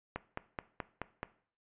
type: click train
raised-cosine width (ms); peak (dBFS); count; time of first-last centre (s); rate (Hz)
0.5; -21; 6; 0.16-1.231; 4.67
effects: noise-tail reverb RT60 0.5 s tail -17 dB re dry + resampled to 8000 Hz